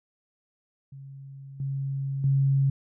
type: tone with level steps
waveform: sine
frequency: 136.9 Hz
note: C#3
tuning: 21 cents flat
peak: -40 / -27 / -19 dBFS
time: 0.92-2.7 s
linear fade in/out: 5 ms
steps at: 1.6 / 2.24 s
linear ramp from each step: 2 ms
effects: none